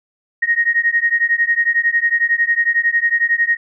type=beating tone pair; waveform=sine; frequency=1864.7 / 1875.7 Hz; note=A#6 / A#6; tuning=0 / +10 cents; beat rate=11 Hz; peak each=-16 / -16 dBFS; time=0.42-3.57 s; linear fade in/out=10 ms; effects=none